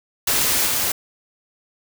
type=noise with level steps; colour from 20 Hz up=white; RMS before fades=-19 / -21 dBFS; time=0.27-0.92 s; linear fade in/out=5 ms; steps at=0.66 s; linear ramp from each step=10 ms; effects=none